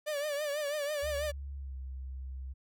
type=tone with vibrato; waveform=45% pulse; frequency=587.3 Hz; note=D5; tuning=in tune; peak=-32 dBFS; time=0.06-1.32 s; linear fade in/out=20 ms; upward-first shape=triangle; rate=6.1 Hz; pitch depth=90 cents each way
type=tone with pitch glide; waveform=sine; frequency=69.3 to 65.6 Hz; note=C#2 to C2; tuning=0 to +5 cents; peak=-38 dBFS; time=1.02-2.54 s; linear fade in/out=20 ms; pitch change=-95 cents; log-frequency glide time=1.57-1.76 s
effects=none